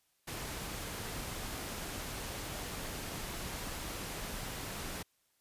pink noise, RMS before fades -41 dBFS, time 0.27-5.03 s, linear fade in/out 10 ms, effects white hiss -75 dBFS RMS until 5.4 s + resampled to 32000 Hz

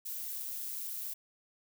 violet noise with amplitude modulation, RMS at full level -38 dBFS, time 0.05-1.14 s, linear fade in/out 10 ms, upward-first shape sine, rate 128 Hz, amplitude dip 35%, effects none

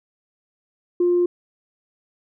sine tone, 352.4 Hz, F4, 16 cents sharp, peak -14 dBFS, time 1-1.26 s, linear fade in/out 5 ms, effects tanh soft clip ceiling -11 dBFS

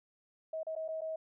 sine tone with dropouts, 638 Hz, D#5, 43 cents sharp, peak -35 dBFS, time 0.53-1.16 s, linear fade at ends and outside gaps 5 ms, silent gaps 0.632-0.667 / 0.753-0.762 / 0.88-0.886 / 1.009-1.016 s, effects none

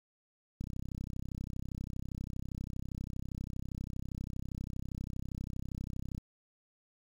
click train, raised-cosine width 5 ms, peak -27 dBFS, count 182, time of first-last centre 0.61-6.179 s, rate 32.5 Hz, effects 9-bit

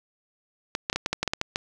clicks, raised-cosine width 0.2 ms, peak -8 dBFS, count 11, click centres 0.751 / 0.899 / 0.929 / 0.96 / 1.061 / 1.13 / 1.23 / 1.277 / 1.335 / 1.414 / 1.559 s, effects none

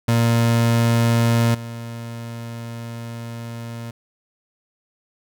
30% pulse tone with level steps, 116.54 Hz, A#2, in tune, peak -12 / -27 dBFS, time 0.08-3.91 s, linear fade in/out 5 ms, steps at 1.54 s, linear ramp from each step 10 ms, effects none

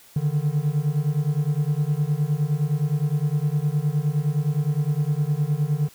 triangle beating tone pair, 143.5 / 153.2 Hz, D3 / D#3, -40 / -27 cents, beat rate 9.7 Hz, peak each -21 dBFS, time 0.16-5.89 s, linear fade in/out 5 ms, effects white hiss -51 dBFS RMS until 5.94 s

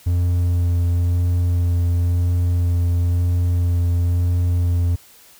triangle tone with vibrato, 87.31 Hz, F2, in tune, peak -13 dBFS, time 0.06-4.96 s, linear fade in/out 10 ms, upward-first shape sine, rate 0.98 Hz, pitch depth 13 cents each way, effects white hiss -48 dBFS RMS until 5.39 s

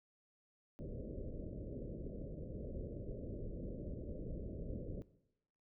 pink low-pass noise, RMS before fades -45 dBFS, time 0.79-5.02 s, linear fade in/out 0 ms, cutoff 600 Hz, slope 96 dB/octave, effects noise-tail reverb RT60 0.8 s tail -17 dB re dry

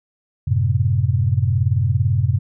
sine chord, F# diminished, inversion none, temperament equal, 92.5 / 110 / 130.81 Hz, F#2 / A2 / C3, 0 / 0 / 0 cents, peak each -19 dBFS, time 0.47-2.39 s, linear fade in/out 10 ms, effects none

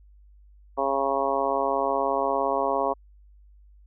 harmonic tone, 137.1 Hz, C#3, 19 cents flat, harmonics 2 / 3 / 4 / 5 / 6 / 7 / 8, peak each -35 / -30 / -28 / -28 / -32 / -29 / -30 dBFS, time 0.77-2.94 s, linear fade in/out 20 ms, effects added 50 Hz sine -50 dBFS peak until 3.86 s

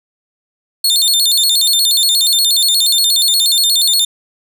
sawtooth tone with vibrato, 3951 Hz, B7, in tune, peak -7 dBFS, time 0.84-4.05 s, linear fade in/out 5 ms, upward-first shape square, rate 8.4 Hz, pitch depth 160 cents each way, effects none

